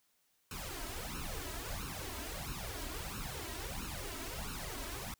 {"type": "noise with flanger", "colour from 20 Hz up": "pink", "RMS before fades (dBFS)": -42, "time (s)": [0.51, 5.14], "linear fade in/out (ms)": 2, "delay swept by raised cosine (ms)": [0.73, 3.13], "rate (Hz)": 1.5, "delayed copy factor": 0.85, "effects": ["white hiss -75 dBFS RMS until 5.19 s"]}